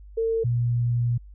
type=tone pair in turn; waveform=sine; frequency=452.1 / 119.75 Hz; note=A4 / A#2; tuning=+47 / +47 cents; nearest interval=octave + major seventh; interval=2300 cents; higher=first; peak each=-21 / -20 dBFS; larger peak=second; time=0.17-0.44 / 0.44-1.18 s; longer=second; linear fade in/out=10 ms; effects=added 50 Hz sine -42 dBFS peak until 1.34 s